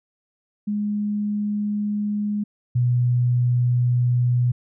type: tone pair in turn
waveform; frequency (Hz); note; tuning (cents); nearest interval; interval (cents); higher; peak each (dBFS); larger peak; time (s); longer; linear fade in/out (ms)
sine; 207.7 / 122.72; G#3 / B2; 0 / -11; major sixth; 911; first; -21 / -16; second; 0.67-2.44 / 2.75-4.52; neither; 10
effects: none